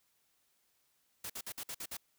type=noise bursts; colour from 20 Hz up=white; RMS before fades=-42 dBFS; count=7; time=1.24-1.97 s; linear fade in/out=5 ms; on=58 ms; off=54 ms; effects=white hiss -75 dBFS RMS until 2.18 s